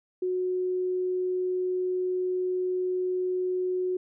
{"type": "tone", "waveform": "sine", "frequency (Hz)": 366.5, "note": "F#4", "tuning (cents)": -16, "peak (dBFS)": -25, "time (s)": [0.22, 3.97], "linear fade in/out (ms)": 5, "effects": []}